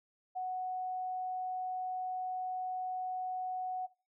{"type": "tone", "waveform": "sine", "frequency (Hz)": 740, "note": "F#5", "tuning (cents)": 0, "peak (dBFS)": -34, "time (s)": [0.35, 3.87], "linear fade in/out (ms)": 20, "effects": ["noise-tail reverb RT60 0.3 s tail -19 dB re dry"]}